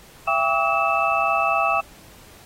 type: tone cluster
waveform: sine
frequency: 670 / 794 / 1139 / 1283 / 2638 Hz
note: E5 / G5 / C#6 / E6 / E7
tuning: +28 / +22 / +47 / -47 / +1 cents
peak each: -24 dBFS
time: 0.27-1.81 s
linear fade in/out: 10 ms
effects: pink hiss -48 dBFS RMS until 2.45 s + AAC 48 kbps